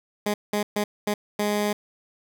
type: tone bursts at uneven times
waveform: 15% pulse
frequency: 207.7 Hz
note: G#3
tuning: in tune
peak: -16 dBFS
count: 5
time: 0.26-0.34 / 0.53-0.63 / 0.76-0.84 / 1.07-1.14 / 1.39-1.73 s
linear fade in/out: 5 ms
effects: none